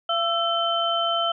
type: tone cluster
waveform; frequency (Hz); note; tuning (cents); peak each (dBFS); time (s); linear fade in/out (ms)
sine; 681 / 1330 / 3078; F5 / E6 / G7; -44 / +15 / -32; -25; 0.09-1.32; 5
effects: none